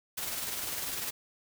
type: noise with tremolo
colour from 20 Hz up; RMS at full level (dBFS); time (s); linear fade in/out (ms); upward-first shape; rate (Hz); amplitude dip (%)
white; -34; 0.17-1.11; 10; sine; 20; 40
effects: none